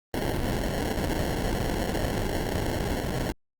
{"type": "noise with sample-and-hold", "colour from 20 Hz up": "pink", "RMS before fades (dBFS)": -28, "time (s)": [0.14, 3.32], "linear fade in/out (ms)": 2, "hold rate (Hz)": 1225, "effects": ["Opus 32 kbps"]}